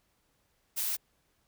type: noise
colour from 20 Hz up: blue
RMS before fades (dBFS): -32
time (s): 0.76-0.97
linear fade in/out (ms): 20
effects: pink hiss -73 dBFS RMS until 1.47 s